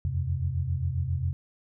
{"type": "tone cluster", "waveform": "sine", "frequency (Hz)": [83, 90.4, 130.1], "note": ["E2", "F#2", "C3"], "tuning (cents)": [12, -40, -9], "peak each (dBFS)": -30, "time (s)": [0.05, 1.33], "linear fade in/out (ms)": 0, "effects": []}